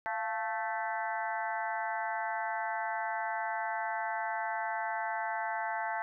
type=harmonic tone with a mistuned harmonic; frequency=220 Hz; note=A3; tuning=in tune; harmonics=3 / 4 / 5 / 6 / 7 / 8 / 9; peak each=-38 / -35 / -45 / -46 / -40 / -43 / -43 dBFS; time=0.06-6.02 s; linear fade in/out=0 ms; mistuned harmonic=3; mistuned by=+74 cents; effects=none